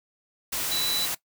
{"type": "tone in noise", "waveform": "sine", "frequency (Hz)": 3962, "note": "B7", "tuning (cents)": 5, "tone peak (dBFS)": -26, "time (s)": [0.71, 1.06], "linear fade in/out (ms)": 10, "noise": "white", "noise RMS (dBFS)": -29, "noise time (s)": [0.52, 1.15], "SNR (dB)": 0, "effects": ["noise-tail reverb RT60 0.1 s tail -18 dB re dry"]}